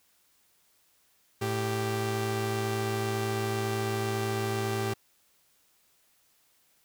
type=tone pair together; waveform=sawtooth; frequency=110 / 392 Hz; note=A2 / G4; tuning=0 / 0 cents; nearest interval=octave + minor seventh; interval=2200 cents; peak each=-27 dBFS; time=1.41-4.94 s; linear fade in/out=10 ms; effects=white hiss -67 dBFS RMS until 6.84 s